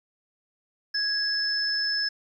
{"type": "tone pair together", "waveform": "sine", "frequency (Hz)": [1661.2, 5244], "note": ["G#6", "E8"], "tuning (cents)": [0, -10], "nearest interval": "octave + minor sixth", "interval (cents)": 1990, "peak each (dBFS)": [-29, -25], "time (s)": [0.94, 2.09], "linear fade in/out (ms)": 10, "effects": ["10-bit"]}